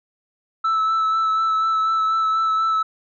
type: tone with vibrato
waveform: sine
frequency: 1313 Hz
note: E6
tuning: 7 cents flat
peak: -14 dBFS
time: 0.64-2.83 s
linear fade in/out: 10 ms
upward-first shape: sine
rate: 4.1 Hz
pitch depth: 16 cents each way
effects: tanh soft clip ceiling -16 dBFS

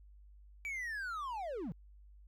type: linear sweep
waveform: triangle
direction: down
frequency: 2325 to 141.3 Hz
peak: -36 dBFS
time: 0.65-1.72 s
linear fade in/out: 0 ms
effects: added 50 Hz sine -55 dBFS peak until 2.27 s

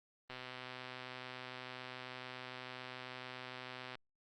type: click train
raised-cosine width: 0.3 ms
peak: -30 dBFS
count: 465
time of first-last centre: 0.3-3.954 s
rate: 127 Hz
effects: Opus 32 kbps

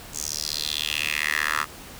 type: tone with high-pass filter sweep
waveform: 10% pulse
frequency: 75.6 Hz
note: D#2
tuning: 49 cents flat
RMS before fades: -27 dBFS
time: 0.12-1.66 s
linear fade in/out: 50 ms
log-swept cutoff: 7000 to 1300 Hz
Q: 4
effects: pink hiss -42 dBFS RMS until 1.99 s

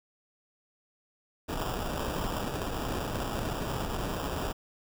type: noise with sample-and-hold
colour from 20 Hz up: pink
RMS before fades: -33 dBFS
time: 1.48-4.53 s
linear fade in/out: 20 ms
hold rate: 2100 Hz
effects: none

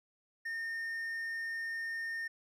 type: tone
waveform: triangle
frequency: 1825 Hz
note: A#6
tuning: 37 cents flat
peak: -34 dBFS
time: 0.45-2.28 s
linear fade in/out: 10 ms
effects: none

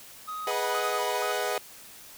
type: tone with vibrato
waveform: triangle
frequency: 1106 Hz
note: C#6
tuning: 4 cents flat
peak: -31 dBFS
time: 0.27-1.33 s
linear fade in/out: 20 ms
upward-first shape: square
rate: 2.1 Hz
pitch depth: 220 cents each way
type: chord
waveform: sawtooth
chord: G# minor seventh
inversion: none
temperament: equal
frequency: 415.3 / 493.9 / 622.3 / 740 Hz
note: G#4 / B4 / D#5 / F#5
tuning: 0 / 0 / 0 / 0 cents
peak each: -29 dBFS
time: 0.47-1.58 s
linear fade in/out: 2 ms
effects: white hiss -48 dBFS RMS until 2.17 s

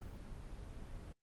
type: noise with ADSR envelope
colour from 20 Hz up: brown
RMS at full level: -43 dBFS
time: 0.01-1.13 s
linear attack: 15 ms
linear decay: 4 ms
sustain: -5 dB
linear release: 10 ms
effects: Opus 24 kbps

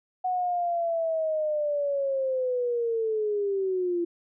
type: linear sweep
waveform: sine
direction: down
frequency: 740 to 340 Hz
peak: -24 dBFS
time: 0.24-4.05 s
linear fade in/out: 10 ms
effects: none

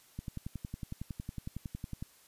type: click train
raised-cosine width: 5 ms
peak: -26 dBFS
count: 21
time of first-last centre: 0.19-2.025 s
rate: 10.9 Hz
effects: white hiss -62 dBFS RMS until 2.27 s + resampled to 32000 Hz

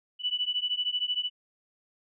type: beating tone pair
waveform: sine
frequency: 2960 / 2973 Hz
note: F#7 / F#7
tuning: 0 / +8 cents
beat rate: 13 Hz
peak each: -30 dBFS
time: 0.19-1.3 s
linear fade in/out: 50 ms
effects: none

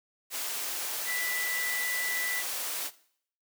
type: tone in noise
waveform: sine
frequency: 1980 Hz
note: B6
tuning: 4 cents sharp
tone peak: -31 dBFS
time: 1.05-2.44 s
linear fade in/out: 50 ms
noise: white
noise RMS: -34 dBFS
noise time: 0.3-2.91 s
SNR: 0 dB
effects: noise-tail reverb RT60 0.6 s tail -18 dB re dry + high-pass 400 Hz 12 dB/octave

